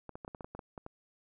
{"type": "clicks", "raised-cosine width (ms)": 1, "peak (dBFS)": -29, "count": 11, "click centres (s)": [0.093, 0.155, 0.248, 0.279, 0.348, 0.408, 0.445, 0.55, 0.592, 0.778, 0.864], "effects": []}